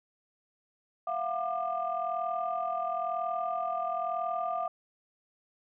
sine tone cluster, 678 / 719 / 1196 Hz, E5 / F#5 / D6, +49 / -50 / +31 cents, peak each -33 / -33 / -34 dBFS, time 1.07-4.68 s, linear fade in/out 5 ms, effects tanh soft clip ceiling -21 dBFS

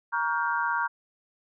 sine chord, G half-diminished seventh, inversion first, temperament just, 940.8 / 1128.9 / 1411.2 / 1568 Hz, Bb5 / Db6 / F6 / G6, +16 / +31 / +18 / 0 cents, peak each -28 / -32 / -30 / -31 dBFS, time 0.12-0.88 s, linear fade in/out 20 ms, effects none

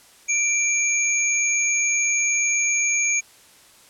sine tone pair together, 2349 / 6644 Hz, D7 / G#8, 0 / 0 cents, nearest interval octave + tritone, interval 1800 cents, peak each -21 dBFS, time 0.28-3.21 s, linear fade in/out 20 ms, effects white hiss -51 dBFS RMS until 3.89 s + low-pass 11000 Hz 12 dB/octave

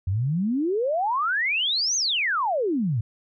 sine exponential two-way sweep, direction up then down, 87.31 to 6500 to 102.4 Hz, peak -21 dBFS, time 0.07-3.01 s, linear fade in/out 5 ms, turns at 1.96 s, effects none

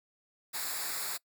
white noise with comb filter, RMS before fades -36 dBFS, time 0.53-1.18 s, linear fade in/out 20 ms, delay 0.33 ms, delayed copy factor -0.75, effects noise-tail reverb RT60 0.1 s tail -23 dB re dry

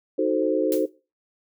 sine chord, D# diminished seventh, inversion none, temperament equal, 311.1 / 370 / 440 / 523.3 Hz, D#4 / F#4 / A4 / C5, 0 / 0 / 0 / 0 cents, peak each -25 dBFS, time 0.18-0.86 s, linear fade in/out 10 ms
blue noise with exponential decay, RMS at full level -29 dBFS, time 0.72-0.89 s, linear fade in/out 1 ms, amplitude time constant 36 ms
effects noise-tail reverb RT60 0.3 s tail -19 dB re dry

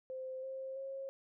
sine tone with pitch steps, 520 / 530 / 540.2 Hz, C5 / C5 / C#5, -11 / +22 / -45 cents, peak -40 dBFS, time 0.1-1.09 s, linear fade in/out 0 ms, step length 330 ms, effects none

